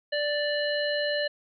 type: harmonic tone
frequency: 587.3 Hz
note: D5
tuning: in tune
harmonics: 1 / 3 / 5 / 7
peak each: -27 / -31 / -35 / -34 dBFS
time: 0.12-1.28 s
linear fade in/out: 10 ms
effects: none